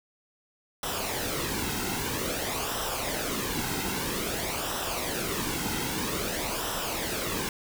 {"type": "noise with flanger", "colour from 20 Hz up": "pink", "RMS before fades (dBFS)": -31, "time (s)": [0.83, 7.49], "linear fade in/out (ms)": 2, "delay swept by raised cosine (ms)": [0.44, 1.74], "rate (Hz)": 0.51, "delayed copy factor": -0.6, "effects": []}